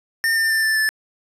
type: tone with pitch steps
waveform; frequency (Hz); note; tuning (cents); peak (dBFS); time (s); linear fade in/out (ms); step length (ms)
square; 1814 / 1797.3 / 1780.8 / 1764.4 / 1748.2; A#6 / A6 / A6 / A6 / A6; -48 / +36 / +20 / +4 / -12; -17; 0.24-0.89; 0; 130
effects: resampled to 32000 Hz + 9-bit